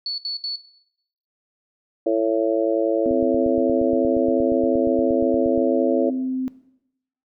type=tone bursts; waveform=sine; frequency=4435 Hz; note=C#8; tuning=in tune; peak=-23 dBFS; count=3; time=0.06-0.558 s; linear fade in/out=2 ms; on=120 ms; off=69 ms
type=harmonic tone; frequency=111.2 Hz; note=A2; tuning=19 cents sharp; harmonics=3 / 4 / 5 / 6; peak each=-21 / -23 / -21 / -27 dBFS; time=2.06-6.1 s; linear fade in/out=5 ms
type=tone; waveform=sine; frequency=259.1 Hz; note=C4; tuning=17 cents flat; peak=-22 dBFS; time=3.06-6.48 s; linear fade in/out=0 ms
type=click train; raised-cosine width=5 ms; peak=-24 dBFS; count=22; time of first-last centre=3.11-5.578 s; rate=8.51 Hz
effects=noise-tail reverb RT60 0.8 s tail -17 dB re dry